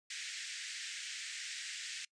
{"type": "band-pass noise", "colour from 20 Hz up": "pink", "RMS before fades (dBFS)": -44, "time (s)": [0.1, 2.05], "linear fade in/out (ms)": 5, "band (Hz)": [1700, 8400], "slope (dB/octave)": 48, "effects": ["noise-tail reverb RT60 0.1 s tail -24 dB re dry", "resampled to 22050 Hz"]}